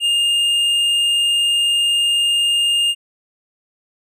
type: tone with hard clipping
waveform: sine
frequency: 2822 Hz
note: F7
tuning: 17 cents sharp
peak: -15 dBFS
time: 0-2.95 s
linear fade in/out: 50 ms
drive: 6 dB
effects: none